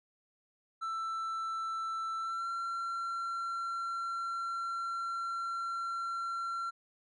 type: tone with pitch glide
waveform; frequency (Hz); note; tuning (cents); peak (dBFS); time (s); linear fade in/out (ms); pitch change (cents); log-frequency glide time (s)
triangle; 1330 to 1363.4; E6 to F6; +15 to -42; -32; 0.81-6.71; 20; +43; 2.18-2.48
effects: resampled to 24000 Hz